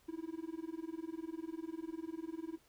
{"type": "tone with tremolo", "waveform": "triangle", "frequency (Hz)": 325.8, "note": "E4", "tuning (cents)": -20, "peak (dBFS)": -35, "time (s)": [0.08, 2.58], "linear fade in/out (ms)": 10, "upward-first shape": "sine", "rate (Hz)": 20, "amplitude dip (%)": 95, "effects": ["pink hiss -69 dBFS RMS until 2.68 s"]}